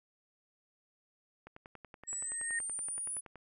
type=click train; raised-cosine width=0.5 ms; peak=-34 dBFS; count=21; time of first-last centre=1.47-3.357 s; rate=10.6 Hz
type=tone with exponential growth; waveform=sine; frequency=1848 Hz; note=A#6; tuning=16 cents flat; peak=-31 dBFS; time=2.03-2.59 s; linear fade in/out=2 ms; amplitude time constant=120 ms
type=linear sweep; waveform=sine; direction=up; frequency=7690 to 9956 Hz; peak=-36 dBFS; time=2.07-3.21 s; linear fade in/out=20 ms
effects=none